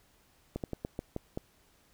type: slowing click train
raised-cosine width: 2 ms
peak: -21 dBFS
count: 7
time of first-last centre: 0.56-1.374 s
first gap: 78 ms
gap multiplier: 1.22
effects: pink hiss -66 dBFS RMS until 1.93 s